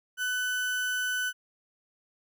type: tone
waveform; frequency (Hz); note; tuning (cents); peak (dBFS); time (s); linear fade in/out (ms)
35% pulse; 1500; F#6; +23; -26; 0.17-1.33; 50
effects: none